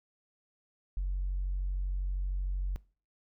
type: tone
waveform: sine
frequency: 46.44 Hz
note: F#1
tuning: 7 cents sharp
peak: -28 dBFS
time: 0.97-2.76 s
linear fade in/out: 0 ms
effects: noise-tail reverb RT60 0.4 s tail -23 dB re dry + tanh soft clip ceiling -26 dBFS